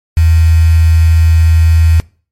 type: tone with quantisation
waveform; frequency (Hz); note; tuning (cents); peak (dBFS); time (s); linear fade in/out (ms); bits
sine; 81.5; E2; -19; -4; 0.17-2; 0; 4
effects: noise-tail reverb RT60 0.4 s tail -24 dB re dry + MP3 64 kbps